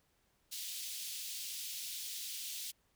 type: high-pass noise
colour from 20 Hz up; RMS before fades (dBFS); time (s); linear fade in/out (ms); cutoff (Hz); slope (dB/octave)
pink; -43; 0.51-2.72; 20; 3100; 24
effects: pink hiss -75 dBFS RMS until 2.95 s